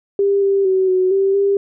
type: tone with pitch steps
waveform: sine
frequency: 398.6 / 393.9 / 377.8 / 370.8 / 389.6 / 398.1 Hz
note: G4 / G4 / F#4 / F#4 / G4 / G4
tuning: +29 / +8 / +36 / +4 / -11 / +27 cents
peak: -12 dBFS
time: 0.19-1.57 s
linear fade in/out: 2 ms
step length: 230 ms
effects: none